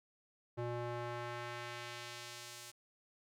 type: tone with band-pass filter sweep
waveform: square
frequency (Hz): 120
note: B2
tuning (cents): -49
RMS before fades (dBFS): -44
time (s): 0.57-2.72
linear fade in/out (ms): 20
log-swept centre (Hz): 490 to 8400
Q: 0.71
effects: none